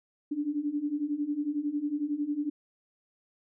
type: beating tone pair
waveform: sine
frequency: 286.3 / 297.3 Hz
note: D4 / D4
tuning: -44 / +21 cents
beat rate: 11 Hz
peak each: -33 / -30 dBFS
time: 0.31-2.5 s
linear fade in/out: 10 ms
effects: none